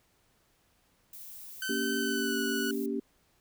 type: noise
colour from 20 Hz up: violet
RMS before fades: -46 dBFS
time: 1.13-2.86 s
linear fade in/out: 2 ms
type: tone with pitch glide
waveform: sawtooth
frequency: 1529 to 1475.2 Hz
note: G6 to F#6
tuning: -44 to -6 cents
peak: -29 dBFS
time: 1.62-2.71 s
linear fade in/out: 2 ms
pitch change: -62 cents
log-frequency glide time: 1.98-2.38 s
type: chord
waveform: sine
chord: G diminished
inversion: first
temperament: just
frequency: 235.2 / 282.2 / 392 Hz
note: Bb3 / Db4 / G4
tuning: +16 / +31 / 0 cents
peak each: -34 dBFS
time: 1.69-3 s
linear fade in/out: 5 ms
effects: pink hiss -69 dBFS RMS until 3.4 s